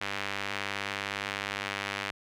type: tone with band-pass filter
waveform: sawtooth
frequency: 99.7 Hz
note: G2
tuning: 30 cents sharp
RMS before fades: -35 dBFS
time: 0.01-2.11 s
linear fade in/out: 5 ms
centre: 2300 Hz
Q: 1.2
effects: none